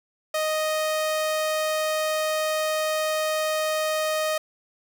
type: tone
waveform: sawtooth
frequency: 622.3 Hz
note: D#5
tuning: in tune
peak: -19 dBFS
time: 0.34-4.38 s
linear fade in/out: 5 ms
effects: none